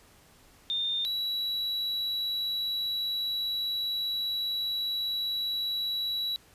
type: tone pair in turn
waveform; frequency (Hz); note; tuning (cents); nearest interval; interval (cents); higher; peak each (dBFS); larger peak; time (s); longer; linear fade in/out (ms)
sine / triangle; 3624 / 3915; A#7 / B7; -50 / -16; minor second; 134; second; -27; neither; 0.7-1.05 / 1.05-6.36; second; 0
effects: pink hiss -58 dBFS RMS until 6.54 s + resampled to 32000 Hz